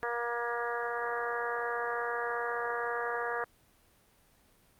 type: harmonic tone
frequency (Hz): 237.4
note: A#3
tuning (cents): +32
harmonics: 2 / 3 / 4 / 5 / 6 / 7 / 8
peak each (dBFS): -36 / -39 / -39 / -38 / -41 / -37 / -43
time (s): 0.03-3.44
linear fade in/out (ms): 0
effects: pink hiss -65 dBFS RMS until 4.79 s + Opus 32 kbps